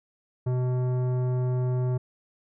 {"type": "tone with tanh clipping", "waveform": "sine", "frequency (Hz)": 126, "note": "B2", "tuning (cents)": 35, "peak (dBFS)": -25, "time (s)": [0.46, 1.98], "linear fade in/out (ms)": 10, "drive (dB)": 14, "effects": []}